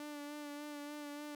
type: tone with vibrato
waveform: sawtooth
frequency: 293.3 Hz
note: D4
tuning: 2 cents flat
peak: -40 dBFS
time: 0-1.35 s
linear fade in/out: 2 ms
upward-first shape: sine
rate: 3.4 Hz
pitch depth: 24 cents each way
effects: none